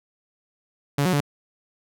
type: tone with pitch steps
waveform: sawtooth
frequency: 142.4 / 183.4 / 144.3 Hz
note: C#3 / F#3 / D3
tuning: +47 / -15 / -30 cents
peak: -15 dBFS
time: 0.98-1.205 s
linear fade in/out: 5 ms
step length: 75 ms
effects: none